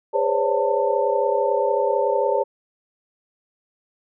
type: tone cluster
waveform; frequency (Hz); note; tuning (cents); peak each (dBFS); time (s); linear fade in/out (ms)
sine; 408.1 / 502 / 538 / 569 / 893; G#4 / B4 / C5 / C#5 / A5; -30 / +28 / +48 / +45 / +25; -24; 0.13-2.44; 20
effects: none